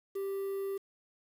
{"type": "tone with quantisation", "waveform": "triangle", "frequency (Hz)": 392, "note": "G4", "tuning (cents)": 0, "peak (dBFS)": -31, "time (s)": [0.15, 0.78], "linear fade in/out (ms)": 10, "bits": 9, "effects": []}